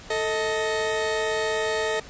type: tone cluster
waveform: 35% pulse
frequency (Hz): 441.4 / 631 / 1866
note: A4 / D#5 / A#6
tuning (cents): +5 / +24 / +1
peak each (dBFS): -24 / -27 / -29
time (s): 0.1-2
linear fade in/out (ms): 5
effects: pink hiss -44 dBFS RMS until 2.09 s + resampled to 16000 Hz